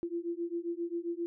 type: beating tone pair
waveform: sine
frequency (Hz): 337.9 / 345.4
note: E4 / F4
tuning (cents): +43 / -19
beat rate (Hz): 7.5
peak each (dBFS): -36 / -36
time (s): 0.03-1.26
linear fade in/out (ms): 0
effects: none